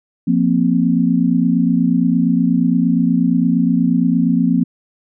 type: chord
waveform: sine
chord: F suspended fourth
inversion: none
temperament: equal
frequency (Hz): 174.61 / 233.1 / 261.6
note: F3 / Bb3 / C4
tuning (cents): 0 / 0 / 0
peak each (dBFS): -16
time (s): 0.27-4.64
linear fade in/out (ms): 10
effects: none